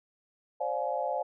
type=chord; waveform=sine; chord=D half-diminished seventh; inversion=third; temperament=just; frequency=528.6 / 587.3 / 704.8 / 845.8 Hz; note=C5 / D5 / F5 / Ab5; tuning=+18 / 0 / +16 / +31 cents; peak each=-34 dBFS; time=0.6-1.23 s; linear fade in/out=10 ms; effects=none